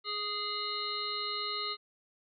harmonic tone, 415.3 Hz, G#4, in tune, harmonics 1 / 3 / 5 / 7 / 9 / 10, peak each -44 / -38 / -43 / -44 / -40 / -37 dBFS, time 0.04-1.77 s, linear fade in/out 50 ms, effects none

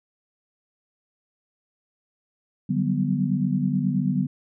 sine chord, G major seventh, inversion second, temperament equal with one note detuned, 146.83 / 185 / 194.31 / 246.9 Hz, D3 / F#3 / G3 / B3, 0 / 0 / -15 / 0 cents, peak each -26 dBFS, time 2.69-4.27 s, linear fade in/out 10 ms, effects none

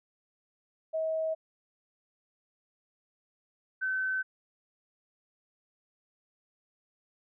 sine tone pair in turn, 639 / 1527.7 Hz, D#5 / G6, +46 / -45 cents, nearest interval octave + minor third, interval 1509 cents, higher second, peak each -28 dBFS, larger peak neither, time 0.93-1.35 / 3.81-4.23 s, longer neither, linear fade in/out 20 ms, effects none

